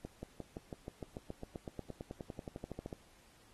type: accelerating click train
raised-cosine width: 2 ms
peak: -29 dBFS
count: 26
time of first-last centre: 0.05-2.928 s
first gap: 180 ms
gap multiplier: 0.96
effects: pink hiss -65 dBFS RMS until 3.53 s + AAC 32 kbps